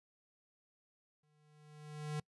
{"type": "tone with exponential growth", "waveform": "square", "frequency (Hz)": 150.6, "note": "D3", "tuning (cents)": 44, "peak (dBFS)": -36, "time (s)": [1.23, 2.2], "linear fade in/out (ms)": 5, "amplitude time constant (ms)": 210, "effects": ["noise-tail reverb RT60 0.1 s tail -25 dB re dry", "resampled to 24000 Hz"]}